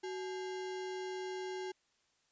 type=tone with sample-and-hold; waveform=sine; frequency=372.9 Hz; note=F#4; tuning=14 cents sharp; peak=-38 dBFS; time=0.03-1.72 s; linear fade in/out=10 ms; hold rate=1225 Hz; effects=white hiss -75 dBFS RMS until 2.31 s + resampled to 16000 Hz